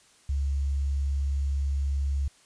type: tone with quantisation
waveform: sine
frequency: 69.6 Hz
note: C#2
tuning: 8 cents sharp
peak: -24 dBFS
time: 0.29-2.28 s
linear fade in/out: 5 ms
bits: 9
effects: white hiss -59 dBFS RMS until 2.45 s + resampled to 22050 Hz